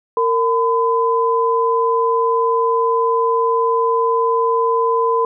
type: tone pair together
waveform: sine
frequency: 460 / 1010.2 Hz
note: A#4 / B5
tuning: -23 / +39 cents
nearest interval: octave + major second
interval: 1362 cents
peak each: -16 dBFS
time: 0.17-5.25 s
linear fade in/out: 2 ms
effects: none